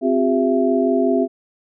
sine tone cluster, 260.8 / 358.4 / 403.7 / 668 Hz, C4 / F4 / G#4 / E5, -5 / +45 / -49 / +23 cents, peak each -18 / -21 / -20 / -21 dBFS, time 0.01-1.28 s, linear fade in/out 50 ms, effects none

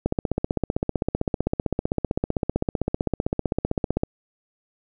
click train, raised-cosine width 2 ms, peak -8 dBFS, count 63, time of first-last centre 0.06-4.034 s, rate 15.6 Hz, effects none

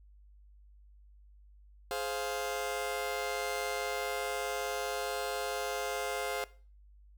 sawtooth chord, F minor, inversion first, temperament just, 419.1 / 523.8 / 698.5 Hz, Ab4 / C5 / F5, +16 / +2 / 0 cents, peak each -34 dBFS, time 1.91-6.44 s, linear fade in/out 0 ms, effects noise-tail reverb RT60 0.4 s tail -19 dB re dry + added 50 Hz sine -55 dBFS peak until 7.17 s

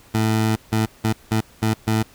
20% pulse tone bursts at uneven times, 110 Hz, A2, in tune, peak -12 dBFS, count 6, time 0.14-0.56 / 0.72-0.86 / 1.04-1.13 / 1.31-1.41 / 1.62-1.74 / 1.87-2.03 s, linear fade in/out 10 ms, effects pink hiss -50 dBFS RMS until 2.14 s

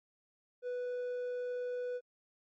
sine tone with hard clipping, 493.9 Hz, B4, in tune, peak -36 dBFS, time 0.62-2.01 s, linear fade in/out 50 ms, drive 3 dB, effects MP3 32 kbps

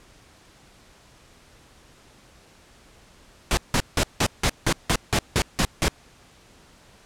pink noise bursts, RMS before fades -20 dBFS, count 11, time 3.51-5.881 s, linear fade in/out 0 ms, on 61 ms, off 170 ms, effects pink hiss -53 dBFS RMS until 7.05 s + low-pass 9000 Hz 12 dB/octave

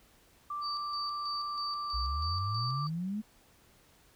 sine tone, 1174.7 Hz, D6, in tune, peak -34 dBFS, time 0.5-2.87 s, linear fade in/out 5 ms
sine tone with tremolo, 4615 Hz, D8, 31 cents flat, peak -36 dBFS, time 0.61-2.9 s, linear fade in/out 50 ms, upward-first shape square, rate 3.1 Hz, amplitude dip 60%
sine exponential sweep, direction up, 56.9 to 221.3 Hz, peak -32 dBFS, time 1.93-3.22 s, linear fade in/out 20 ms
effects pink hiss -63 dBFS RMS until 4.15 s

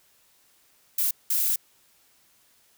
violet noise bursts at uneven times, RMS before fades -24 dBFS, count 2, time 0.98-1.11 / 1.3-1.56 s, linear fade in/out 5 ms, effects white hiss -62 dBFS RMS until 2.77 s

